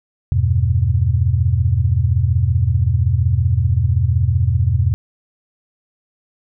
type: chord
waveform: sine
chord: E minor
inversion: none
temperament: equal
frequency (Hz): 82.41 / 98 / 123.47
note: E2 / G2 / B2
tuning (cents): 0 / 0 / 0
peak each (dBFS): -17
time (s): 0.32-4.94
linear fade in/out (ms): 0
effects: none